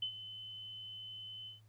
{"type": "tone with ADSR envelope", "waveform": "sine", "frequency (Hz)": 3037, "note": "F#7", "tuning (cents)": 44, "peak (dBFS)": -33, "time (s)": [0.02, 1.61], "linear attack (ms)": 5, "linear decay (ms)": 87, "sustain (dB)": -12, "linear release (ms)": 140, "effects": ["added 108 Hz sine -60 dBFS peak until 1.68 s", "pink hiss -75 dBFS RMS until 1.68 s"]}